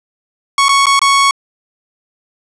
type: tone with dropouts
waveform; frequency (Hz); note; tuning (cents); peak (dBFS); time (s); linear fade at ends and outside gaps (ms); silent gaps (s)
sawtooth; 1108.7; C#6; 0; -4; 0.58-1.31; 2; 0.684-0.691 / 0.858-0.867 / 0.993-1.016
effects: resampled to 22050 Hz + 7-bit